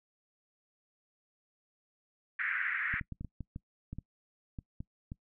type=band-pass noise; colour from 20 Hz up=pink; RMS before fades=-34 dBFS; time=2.39-3 s; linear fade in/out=5 ms; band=1500 to 2100 Hz; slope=48 dB/octave
type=clicks; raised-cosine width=5 ms; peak=-28 dBFS; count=12; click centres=2.94 / 3.012 / 3.123 / 3.21 / 3.247 / 3.407 / 3.561 / 3.93 / 3.986 / 4.588 / 4.805 / 5.119 s
effects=noise-tail reverb RT60 0.1 s tail -23 dB re dry